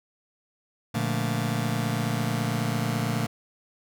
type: chord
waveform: sawtooth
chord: Bb major seventh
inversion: none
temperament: just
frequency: 116.54 / 145.68 / 174.81 / 218.5 Hz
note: Bb2 / D3 / F3 / A3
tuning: 0 / -14 / +2 / -12 cents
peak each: -24 / -26 / -29 / -27 dBFS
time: 0.94-3.27 s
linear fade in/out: 10 ms
effects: none